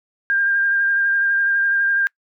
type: tone with vibrato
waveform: sine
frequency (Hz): 1600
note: G6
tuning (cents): +35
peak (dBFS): -15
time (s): 0.3-2.07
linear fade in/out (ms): 0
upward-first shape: sine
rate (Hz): 12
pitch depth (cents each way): 17
effects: noise-tail reverb RT60 0.1 s tail -25 dB re dry